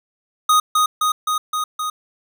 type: tone with echo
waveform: square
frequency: 1244.5 Hz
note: D#6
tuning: in tune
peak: -12 dBFS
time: 0.49-0.6 s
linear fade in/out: 5 ms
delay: 260 ms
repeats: 5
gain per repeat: -2 dB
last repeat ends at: 1.9 s
effects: none